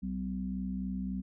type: harmonic tone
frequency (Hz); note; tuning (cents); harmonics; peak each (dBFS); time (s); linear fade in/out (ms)
63.7; C2; -46; 1 / 3 / 4; -41 / -34 / -40; 0.02-1.22; 20
effects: none